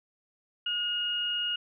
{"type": "tone pair together", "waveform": "sine", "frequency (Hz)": [1442, 2862], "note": ["F#6", "F7"], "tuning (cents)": [-45, 42], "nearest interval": "octave", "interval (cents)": 1187, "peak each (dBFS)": [-37, -28], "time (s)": [0.66, 1.56], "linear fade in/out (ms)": 5, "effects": []}